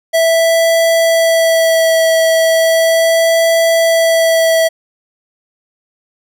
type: tone with vibrato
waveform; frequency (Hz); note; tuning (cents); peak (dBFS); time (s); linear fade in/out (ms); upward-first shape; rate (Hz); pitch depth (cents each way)
square; 656; E5; -9; -9; 0.13-4.69; 20; sine; 0.36; 13
effects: none